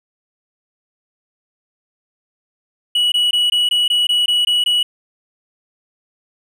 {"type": "tone bursts", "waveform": "triangle", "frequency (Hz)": 2932, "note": "F#7", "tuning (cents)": -16, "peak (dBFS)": -11, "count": 10, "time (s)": [2.95, 4.83], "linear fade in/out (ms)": 5, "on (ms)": 170, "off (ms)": 20, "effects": []}